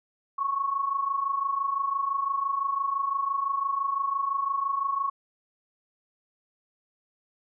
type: tone pair together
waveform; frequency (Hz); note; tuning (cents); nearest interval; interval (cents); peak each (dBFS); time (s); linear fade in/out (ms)
sine; 1082.8 / 1108.7; C#6 / C#6; -41 / 0; unison; 41; -31 / -26; 0.38-5.1; 10
effects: none